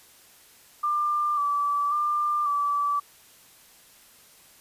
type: tone with vibrato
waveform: sine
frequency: 1174.7 Hz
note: D6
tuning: in tune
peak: -22 dBFS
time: 0.83-3 s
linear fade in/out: 10 ms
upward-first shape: square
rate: 0.92 Hz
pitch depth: 28 cents each way
effects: white hiss -54 dBFS RMS until 4.6 s + resampled to 32000 Hz